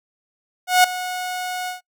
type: tone with ADSR envelope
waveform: sawtooth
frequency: 730 Hz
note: F#5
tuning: 24 cents flat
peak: -5 dBFS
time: 0.67-1.81 s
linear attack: 170 ms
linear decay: 5 ms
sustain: -16 dB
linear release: 130 ms
effects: noise-tail reverb RT60 0.1 s tail -23 dB re dry